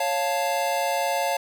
square chord, Db augmented, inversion none, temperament equal, 554.4 / 698.5 / 880 Hz, Db5 / F5 / A5, 0 / 0 / 0 cents, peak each -28 / -27 / -28 dBFS, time 0-1.37 s, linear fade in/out 5 ms, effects none

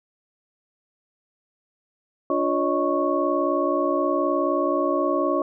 sine tone cluster, 289.7 / 353.7 / 561 / 620 / 1105 Hz, D4 / F4 / C#5 / D#5 / C#6, -24 / +22 / +21 / -6 / -6 cents, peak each -26 dBFS, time 2.3-5.42 s, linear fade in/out 2 ms, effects none

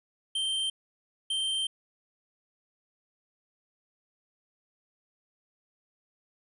square tone bursts at uneven times, 3136 Hz, G7, in tune, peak -28 dBFS, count 2, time 0.35-0.7 / 1.3-1.67 s, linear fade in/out 5 ms, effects resampled to 24000 Hz

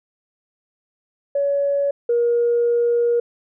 sine tone pair in turn, 564 / 474.3 Hz, C#5 / A#4, +30 / +30 cents, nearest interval minor third, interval 300 cents, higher first, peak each -16 / -14 dBFS, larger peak second, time 1.35-1.91 / 2.09-3.2 s, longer second, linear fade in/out 5 ms, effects tanh soft clip ceiling -10 dBFS

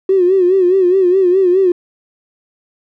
triangle tone with vibrato, 370 Hz, F#4, in tune, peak -4 dBFS, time 0.09-1.72 s, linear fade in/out 5 ms, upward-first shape sine, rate 4.8 Hz, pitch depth 89 cents each way, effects tanh soft clip ceiling -6 dBFS

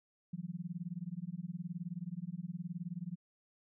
sine tone with tremolo, 174.61 Hz, F3, in tune, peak -35 dBFS, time 0.33-3.16 s, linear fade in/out 5 ms, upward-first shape sine, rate 19 Hz, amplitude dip 100%, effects none

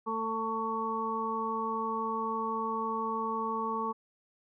harmonic tone, 223.5 Hz, A3, 27 cents sharp, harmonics 1 / 2 / 4 / 5, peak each -38 / -37 / -36 / -33 dBFS, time 0.06-3.93 s, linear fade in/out 20 ms, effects none

